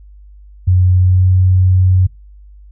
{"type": "tone with pitch glide", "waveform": "sine", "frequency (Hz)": [91.3, 92.52], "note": ["F#2", "F#2"], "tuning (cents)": [-23, 0], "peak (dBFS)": -7, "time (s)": [0.67, 2.07], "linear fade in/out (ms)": 10, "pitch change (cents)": 23, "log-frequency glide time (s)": [0.98, 1.26], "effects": ["noise-tail reverb RT60 0.2 s tail -21 dB re dry", "added 50 Hz sine -36 dBFS peak until 2.71 s"]}